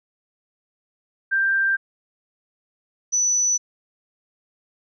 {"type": "tone pair in turn", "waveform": "sine", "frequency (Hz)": [1579, 5962], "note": ["G6", "F#8"], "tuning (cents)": [12, 12], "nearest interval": "octave + major seventh", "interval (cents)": 2300, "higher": "second", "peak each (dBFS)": -17, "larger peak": "neither", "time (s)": [[1.31, 1.77], [3.12, 3.58]], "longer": "neither", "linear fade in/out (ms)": 20, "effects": []}